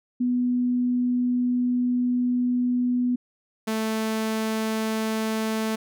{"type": "tone pair in turn", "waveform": ["sine", "sawtooth"], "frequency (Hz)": [246.9, 220], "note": ["B3", "A3"], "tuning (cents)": [0, 0], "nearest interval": "major second", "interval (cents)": 200, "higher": "first", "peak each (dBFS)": -20, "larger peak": "neither", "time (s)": [[0.2, 3.16], [3.67, 5.76]], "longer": "first", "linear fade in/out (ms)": 10, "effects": []}